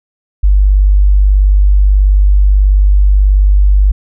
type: tone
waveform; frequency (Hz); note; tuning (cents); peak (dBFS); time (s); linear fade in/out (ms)
sine; 49.22; G1; +8; -4; 0.43-3.92; 10
effects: none